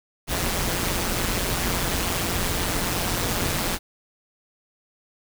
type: noise with amplitude modulation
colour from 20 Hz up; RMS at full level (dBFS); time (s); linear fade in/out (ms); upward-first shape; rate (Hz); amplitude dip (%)
pink; -22; 0.27-3.79; 50; sine; 178; 65
effects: none